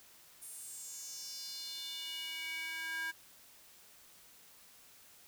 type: tone with high-pass filter sweep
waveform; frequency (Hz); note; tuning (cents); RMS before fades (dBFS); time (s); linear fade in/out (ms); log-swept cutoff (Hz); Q
square; 323.4; E4; -33; -43; 0.41-3.12; 20; 10000 to 1500; 4.1
effects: white hiss -60 dBFS RMS until 5.27 s